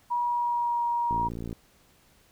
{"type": "tone with pitch glide", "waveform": "sine", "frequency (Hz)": [962, 948.2], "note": ["B5", "A#5"], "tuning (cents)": [-46, 29], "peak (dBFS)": -24, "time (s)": [0.1, 1.29], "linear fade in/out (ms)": 20, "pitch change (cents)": -25, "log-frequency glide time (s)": [0.23, 0.84]}
{"type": "click train", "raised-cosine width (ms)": 3, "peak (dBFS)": -23, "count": 25, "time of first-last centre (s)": [1.11, 1.528], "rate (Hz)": 57.4}
{"effects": ["pink hiss -61 dBFS RMS until 2.31 s"]}